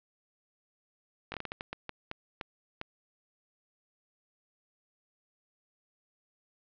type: slowing click train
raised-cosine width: 0.3 ms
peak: -20 dBFS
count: 12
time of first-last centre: 1.32-2.814 s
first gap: 20 ms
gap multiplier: 1.35
effects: low-pass 4000 Hz 12 dB/octave